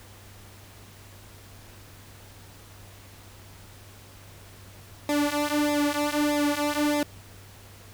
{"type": "tone with flanger", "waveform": "sawtooth", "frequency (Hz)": 293.7, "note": "D4", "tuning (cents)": 0, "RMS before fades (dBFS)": -25, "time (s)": [5.09, 7.03], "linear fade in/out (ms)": 2, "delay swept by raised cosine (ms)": [0.67, 4.07], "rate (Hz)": 1.6, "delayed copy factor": -0.85, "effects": ["added 98 Hz sine -49 dBFS peak until 7.93 s", "pink hiss -50 dBFS RMS until 7.93 s"]}